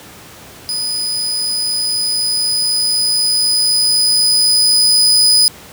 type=tone with level ramp; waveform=35% pulse; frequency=4978 Hz; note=D#8; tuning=in tune; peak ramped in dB=-16 to -6 dBFS; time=0.69-5.48 s; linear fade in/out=0 ms; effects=pink hiss -37 dBFS RMS until 5.72 s + high-pass 80 Hz 12 dB/octave